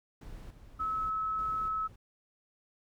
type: noise with tremolo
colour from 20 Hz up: brown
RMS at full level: -46 dBFS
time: 0.21-1.96 s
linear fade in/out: 5 ms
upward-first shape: square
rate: 1.7 Hz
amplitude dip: 55%
type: tone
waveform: sine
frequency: 1295 Hz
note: E6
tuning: 31 cents flat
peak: -30 dBFS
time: 0.79-1.88 s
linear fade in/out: 20 ms
effects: none